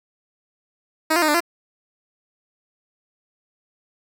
10% pulse tone with pitch steps, 315.9 / 347.6 / 309.6 / 296.2 / 342.3 Hz, D#4 / F4 / D#4 / D4 / F4, +26 / -8 / -9 / +15 / -35 cents, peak -8 dBFS, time 1.1-1.405 s, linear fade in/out 10 ms, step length 61 ms, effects none

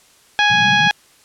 harmonic tone, 830.6 Hz, G#5, in tune, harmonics 1 / 2 / 3 / 4 / 5 / 6 / 7, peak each -17 / -15 / -19 / -19 / -29 / -34 / -34 dBFS, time 0.39-0.91 s, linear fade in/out 0 ms
white band-pass noise, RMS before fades -25 dBFS, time 0.5-0.88 s, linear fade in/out 5 ms, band 120 to 200 Hz, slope 48 dB/octave
effects white hiss -51 dBFS RMS until 1.24 s + low-pass 10000 Hz 12 dB/octave

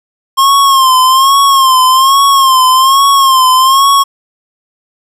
square tone with vibrato, 1067 Hz, C6, 34 cents sharp, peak -5 dBFS, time 0.37-4.04 s, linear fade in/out 20 ms, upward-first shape sine, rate 1.2 Hz, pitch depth 71 cents each way, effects resampled to 32000 Hz + 7-bit

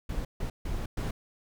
brown noise bursts at uneven times, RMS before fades -32 dBFS, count 4, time 0.09-0.25 / 0.4-0.5 / 0.65-0.86 / 0.97-1.11 s, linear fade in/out 5 ms, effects none

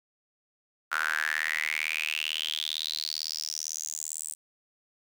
sawtooth tone with high-pass filter sweep, 77.78 Hz, D#2, in tune, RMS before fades -32 dBFS, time 0.91-4.35 s, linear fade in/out 20 ms, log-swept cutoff 1400 to 8500 Hz, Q 8.3, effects none

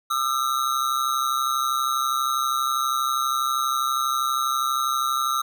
square ring-modulated tone, 1273 Hz, D#6, 39 cents sharp, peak -19 dBFS, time 0.1-5.42 s, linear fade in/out 10 ms, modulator 66.2 Hz, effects none

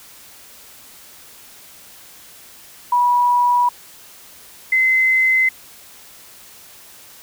sine tone pair in turn, 974 / 2054 Hz, B5 / C7, -24 / -33 cents, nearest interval octave + minor second, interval 1291 cents, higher second, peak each -12 dBFS, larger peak neither, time 2.92-3.69 / 4.72-5.49 s, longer neither, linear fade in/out 5 ms, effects white hiss -43 dBFS RMS until 7.22 s

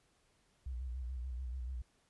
sine tone with vibrato, 62.7 Hz, B1, 27 cents sharp, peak -38 dBFS, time 0.66-1.82 s, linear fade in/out 5 ms, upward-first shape square, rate 6.9 Hz, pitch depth 73 cents each way, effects pink hiss -73 dBFS RMS until 2.09 s + resampled to 24000 Hz

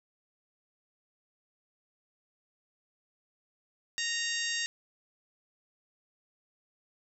harmonic tone with a mistuned harmonic, 930 Hz, A#5, 4 cents flat, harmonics 2 / 3 / 4 / 5 / 6 / 7 / 8, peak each -35 / -37 / -38 / -39 / -40 / -40 / -41 dBFS, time 3.98-4.66 s, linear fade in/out 0 ms, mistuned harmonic 8, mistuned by +29 cents, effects none

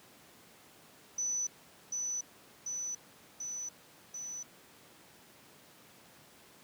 sine tone with echo, 5980 Hz, F#8, 17 cents sharp, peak -31 dBFS, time 1.18-1.47 s, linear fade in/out 5 ms, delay 740 ms, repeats 4, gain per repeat -2 dB, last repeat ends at 4.43 s, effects pink hiss -58 dBFS RMS until 6.63 s + high-pass 150 Hz 12 dB/octave

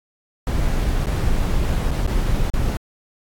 brown noise with dropouts, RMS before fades -19 dBFS, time 0.47-2.77 s, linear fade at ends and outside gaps 1 ms, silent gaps 1.06-1.068 / 1.908-1.913 / 2.066-2.075 / 2.501-2.538 s, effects AAC 64 kbps

